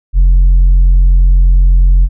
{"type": "tone with tanh clipping", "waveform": "triangle", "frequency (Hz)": 44.15, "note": "F1", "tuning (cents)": 20, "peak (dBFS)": -4, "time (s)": [0.13, 2.09], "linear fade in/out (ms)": 50, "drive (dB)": 7, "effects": []}